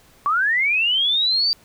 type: linear sweep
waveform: sine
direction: up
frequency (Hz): 1108.7 to 4699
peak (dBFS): -16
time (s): 0.26-1.53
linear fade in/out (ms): 0
effects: pink hiss -53 dBFS RMS until 1.64 s